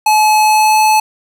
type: tone with pitch glide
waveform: square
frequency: 857 to 863 Hz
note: A5 to A5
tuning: -46 to -34 cents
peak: -8 dBFS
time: 0.06-1 s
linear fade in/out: 5 ms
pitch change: +12 cents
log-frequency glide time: 0.41-0.78 s
effects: none